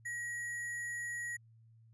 sine tone with sample-and-hold, 1905 Hz, A#6, 37 cents sharp, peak -37 dBFS, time 0.05-1.37 s, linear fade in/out 10 ms, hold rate 8820 Hz, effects added 113 Hz sine -59 dBFS peak until 1.93 s + resampled to 24000 Hz

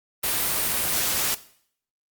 white noise, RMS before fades -24 dBFS, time 0.23-1.35 s, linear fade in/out 10 ms, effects noise-tail reverb RT60 0.6 s tail -17 dB re dry + Opus 32 kbps

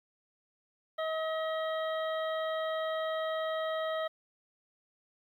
harmonic tone, 637 Hz, D#5, 41 cents sharp, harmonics 1 / 2 / 3 / 5 / 6, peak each -32 / -38 / -42 / -46 / -48 dBFS, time 0.98-4.08 s, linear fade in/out 10 ms, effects 11-bit

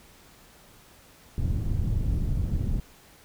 pink low-pass noise, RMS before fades -26 dBFS, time 1.38-2.8 s, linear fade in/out 2 ms, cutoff 140 Hz, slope 12 dB/octave, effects pink hiss -54 dBFS RMS until 3.24 s

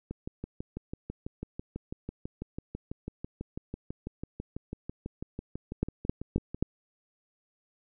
two click trains, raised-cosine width 3 ms, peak -13 / -23 dBFS, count 4 / 40, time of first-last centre 5.83-6.626 / 0.11-6.546 s, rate 3.77 / 6.06 Hz, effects none

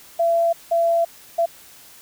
sine tone bursts at uneven times, 674 Hz, E5, 38 cents sharp, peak -15 dBFS, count 3, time 0.19-0.53 / 0.71-1.05 / 1.38-1.46 s, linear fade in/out 10 ms, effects white hiss -46 dBFS RMS until 2.01 s

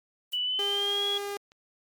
blue noise with exponential decay, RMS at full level -41 dBFS, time 0.32-0.43 s, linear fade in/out 2 ms, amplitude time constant 23 ms
sine tone with pitch glide, 2967 to 3330 Hz, F#7 to G#7, +4 to +4 cents, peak -26 dBFS, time 0.33-1.18 s, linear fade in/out 5 ms, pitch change +200 cents, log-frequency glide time 0.43-1.06 s
sawtooth tone, 404.2 Hz, G#4, 47 cents flat, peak -28 dBFS, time 0.59-1.37 s, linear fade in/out 2 ms
clicks, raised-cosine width 0.2 ms, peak -32 / -38 dBFS, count 2, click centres 1.152 / 1.519 s
effects MP3 96 kbps

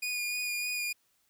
sawtooth tone with vibrato, 2448 Hz, D#7, 29 cents flat, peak -28 dBFS, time 0.02-0.93 s, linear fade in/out 10 ms, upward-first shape sine, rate 3.3 Hz, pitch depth 17 cents each way, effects white hiss -72 dBFS RMS until 1.29 s

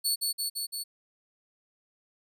20% pulse tone with echo, 4430 Hz, C#8, 2 cents flat, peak -19 dBFS, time 0.04-0.16 s, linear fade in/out 20 ms, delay 170 ms, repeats 4, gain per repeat -2 dB, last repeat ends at 0.84 s, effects none

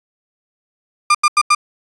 35% pulse tone bursts, 1200 Hz, D6, 37 cents sharp, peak -7 dBFS, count 4, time 1.1-1.549 s, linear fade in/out 5 ms, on 47 ms, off 87 ms, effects resampled to 24000 Hz

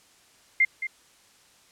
sine tone with echo, 2100 Hz, C7, 6 cents sharp, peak -16 dBFS, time 0.6-0.65 s, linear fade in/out 5 ms, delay 220 ms, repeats 1, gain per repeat -11 dB, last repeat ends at 0.87 s, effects white hiss -58 dBFS RMS until 1.71 s + low-pass 9000 Hz 12 dB/octave

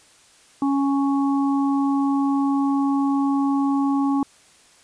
harmonic tone, 277.2 Hz, C#4, in tune, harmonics 1 / 3 / 4, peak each -18 / -28 / -30 dBFS, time 0.62-4.23 s, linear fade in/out 2 ms, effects white hiss -53 dBFS RMS until 4.83 s + resampled to 22050 Hz

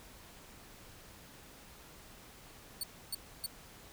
15% pulse tone bursts, 4445 Hz, C#8, 4 cents sharp, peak -28 dBFS, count 3, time 2.81-3.462 s, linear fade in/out 2 ms, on 24 ms, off 290 ms, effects pink hiss -55 dBFS RMS until 3.92 s

